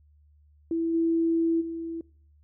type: tone with level steps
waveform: sine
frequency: 330.5 Hz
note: E4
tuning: 5 cents sharp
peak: -24 / -21 / -31 dBFS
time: 0.71-2.01 s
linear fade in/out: 2 ms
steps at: 0.93 / 1.6 s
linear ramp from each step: 20 ms
effects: noise-tail reverb RT60 0.5 s tail -24 dB re dry + added 74 Hz sine -56 dBFS peak until 2.43 s